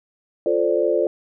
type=chord; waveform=sine; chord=D minor seventh; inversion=first; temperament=equal; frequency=349.2 / 440 / 523.3 / 587.3 Hz; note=F4 / A4 / C5 / D5; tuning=0 / 0 / 0 / 0 cents; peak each=-22 dBFS; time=0.46-1.07 s; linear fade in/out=2 ms; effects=none